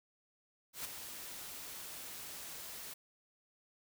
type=noise with ADSR envelope; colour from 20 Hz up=white; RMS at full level=-40 dBFS; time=0.73-2.94 s; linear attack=120 ms; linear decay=6 ms; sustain=-7 dB; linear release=8 ms; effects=none